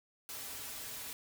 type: noise with comb filter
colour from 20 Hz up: white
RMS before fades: -44 dBFS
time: 0.29-1.13 s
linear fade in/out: 0 ms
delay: 5.6 ms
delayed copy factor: -0.85
effects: none